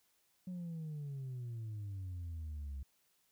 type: exponential sweep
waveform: sine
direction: down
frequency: 185 to 66.5 Hz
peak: -38 dBFS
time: 0.47-2.83 s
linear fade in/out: 5 ms
effects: tanh soft clip ceiling -39 dBFS + white hiss -75 dBFS RMS until 3.31 s